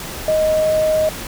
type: tone in noise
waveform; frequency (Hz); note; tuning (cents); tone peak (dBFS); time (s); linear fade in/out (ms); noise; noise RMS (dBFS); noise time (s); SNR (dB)
sine; 624; D#5; +5; -13; 0.28-1.09; 2; pink; -29; 0-1.27; +13
effects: none